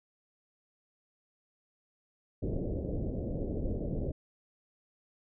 pink low-pass noise, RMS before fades -34 dBFS, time 2.42-4.12 s, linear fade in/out 10 ms, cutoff 580 Hz, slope 48 dB/octave, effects none

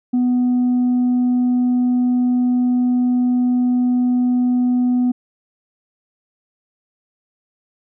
sine tone with tanh clipping, 247.9 Hz, B3, 7 cents sharp, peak -14 dBFS, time 0.13-5.12 s, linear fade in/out 10 ms, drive 1 dB, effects none

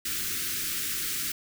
white band-stop noise, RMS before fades -31 dBFS, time 0.05-1.32 s, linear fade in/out 5 ms, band 400 to 1300 Hz, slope 48 dB/octave, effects none

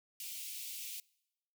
white high-pass noise, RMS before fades -44 dBFS, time 0.2-1 s, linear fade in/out 2 ms, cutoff 2300 Hz, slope 48 dB/octave, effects noise-tail reverb RT60 0.9 s tail -25 dB re dry

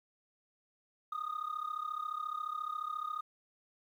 sine tone with amplitude modulation, 1235 Hz, D#6, 13 cents flat, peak -30 dBFS, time 1.12-3.21 s, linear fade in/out 5 ms, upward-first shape sine, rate 34.3 Hz, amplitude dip 90%, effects tanh soft clip ceiling -32 dBFS + 11-bit

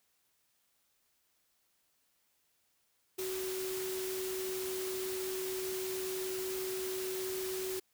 sine tone in noise, 375.4 Hz, F#4, 25 cents sharp, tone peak -36 dBFS, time 3.18-7.8 s, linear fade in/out 10 ms, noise white, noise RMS -42 dBFS, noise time 3.18-7.8 s, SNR +3 dB, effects white hiss -75 dBFS RMS until 7.93 s

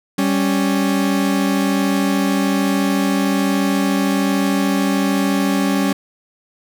40% pulse tone pair together, 196 / 277.2 Hz, G3 / C#4, 0 / 0 cents, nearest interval tritone, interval 600 cents, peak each -17 dBFS, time 0.18-5.93 s, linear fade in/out 5 ms, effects none

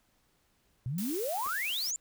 sine exponential sweep, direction up, 116.54 to 7459 Hz, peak -31 dBFS, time 0.86-1.96 s, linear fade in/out 0 ms
blue noise, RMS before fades -40 dBFS, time 0.98-1.91 s, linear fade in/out 2 ms
clicks, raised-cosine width 0.5 ms, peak -31 dBFS, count 2, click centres 1.462 / 1.471 s
effects pink hiss -71 dBFS RMS until 2 s

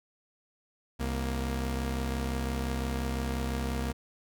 sawtooth tone pair together, 65.8 / 234.5 Hz, C2 / A#3, +10 / +11 cents, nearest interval octave + minor seventh, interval 2201 cents, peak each -27 / -31 dBFS, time 0.99-3.93 s, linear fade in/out 20 ms, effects none

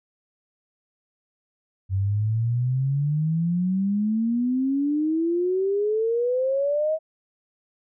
sine exponential sweep, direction up, 93.8 to 642 Hz, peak -20 dBFS, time 1.89-6.99 s, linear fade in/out 50 ms, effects none

